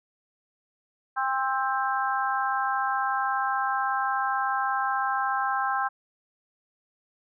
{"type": "harmonic tone with a mistuned harmonic", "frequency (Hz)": 263.6, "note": "C4", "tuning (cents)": 13, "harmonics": [3, 4, 5, 6], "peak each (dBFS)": [-28, -29, -30, -31], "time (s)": [1.16, 5.89], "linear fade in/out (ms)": 20, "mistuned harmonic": 3, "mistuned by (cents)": 19, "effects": []}